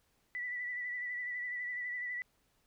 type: tone with vibrato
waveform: sine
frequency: 1967 Hz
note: B6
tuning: 7 cents flat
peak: -36 dBFS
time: 0.35-2.22 s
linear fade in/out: 0 ms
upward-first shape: sine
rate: 12 Hz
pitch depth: 32 cents each way
effects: pink hiss -74 dBFS RMS until 2.66 s